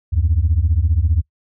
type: beating tone pair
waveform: sine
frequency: 73.42 / 88.42 Hz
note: D2 / F2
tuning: 0 / +22 cents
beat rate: 15 Hz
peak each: -15 dBFS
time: 0.12-1.22 s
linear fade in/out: 20 ms
effects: noise-tail reverb RT60 0.1 s tail -22 dB re dry + tanh soft clip ceiling -7 dBFS